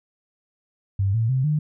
sine tone with pitch steps, 98 / 113.22 / 130.81 / 151.14 Hz, G2 / A2 / C3 / D#3, 0 / +50 / 0 / -50 cents, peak -18 dBFS, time 0.99-1.59 s, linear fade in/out 5 ms, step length 150 ms, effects none

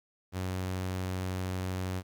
sawtooth tone, 92.7 Hz, F#2, 4 cents sharp, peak -28 dBFS, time 0.32-2.03 s, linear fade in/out 50 ms, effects 11-bit

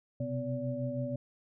sine tone cluster, 124.7 / 130.9 / 251.2 / 574 Hz, B2 / C3 / B3 / D5, +17 / +1 / +30 / -40 cents, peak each -38 / -38 / -37 / -37 dBFS, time 0.2-1.16 s, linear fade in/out 5 ms, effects none

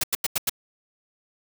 white noise bursts, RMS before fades -23 dBFS, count 5, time 0.01-0.496 s, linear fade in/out 5 ms, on 26 ms, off 89 ms, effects none

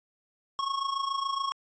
square tone with amplitude modulation, 1096 Hz, C#6, 20 cents flat, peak -26 dBFS, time 0.59-1.52 s, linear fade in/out 0 ms, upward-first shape sine, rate 27.1 Hz, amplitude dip 70%, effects resampled to 16000 Hz

